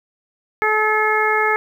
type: harmonic tone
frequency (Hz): 430.3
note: A4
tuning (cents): -39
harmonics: 1 / 2 / 3 / 4 / 5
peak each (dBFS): -21 / -21 / -21 / -21 / -21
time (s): 0.62-1.56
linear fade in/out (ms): 0
effects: 8-bit